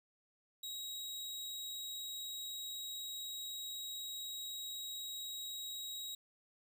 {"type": "tone", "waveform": "sawtooth", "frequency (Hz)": 3819, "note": "A#7", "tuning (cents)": 41, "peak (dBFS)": -39, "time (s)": [0.63, 6.15], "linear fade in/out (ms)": 5, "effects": ["12-bit"]}